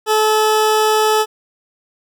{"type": "tone", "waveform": "20% pulse", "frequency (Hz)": 432, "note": "A4", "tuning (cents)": -32, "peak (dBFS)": -7, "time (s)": [0.06, 1.26], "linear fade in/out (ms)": 50, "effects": []}